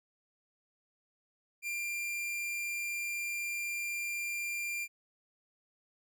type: tone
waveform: 45% pulse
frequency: 2384 Hz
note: D7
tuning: 25 cents sharp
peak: -34 dBFS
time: 1.62-4.88 s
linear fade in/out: 50 ms
effects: none